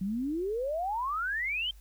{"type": "exponential sweep", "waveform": "sine", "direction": "up", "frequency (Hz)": [182, 3181], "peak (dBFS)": -29, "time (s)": [0.01, 1.71], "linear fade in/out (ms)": 5, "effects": ["added 50 Hz sine -49 dBFS peak until 1.8 s", "white hiss -64 dBFS RMS until 1.8 s"]}